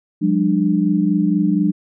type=tone cluster; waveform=sine; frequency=178.7 / 202.9 / 297.8 Hz; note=F3 / G#3 / D4; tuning=+40 / -40 / +24 cents; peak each=-18 dBFS; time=0.21-1.72 s; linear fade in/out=20 ms; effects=none